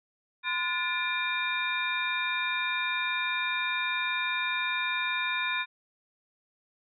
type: tone cluster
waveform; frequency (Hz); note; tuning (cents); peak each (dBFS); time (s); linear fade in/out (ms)
sine; 1025 / 1444 / 1747 / 2389 / 3688; C6 / F#6 / A6 / D7 / A#7; -36 / -43 / -13 / +29 / -19; -34 / -36 / -34 / -31 / -35; 0.43-5.66; 50
effects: none